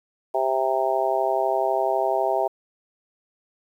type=harmonic tone; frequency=132 Hz; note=C3; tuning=16 cents sharp; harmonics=3 / 4 / 5 / 6 / 7; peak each=-27 / -29 / -23 / -26 / -29 dBFS; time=0.34-2.48 s; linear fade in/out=10 ms; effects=9-bit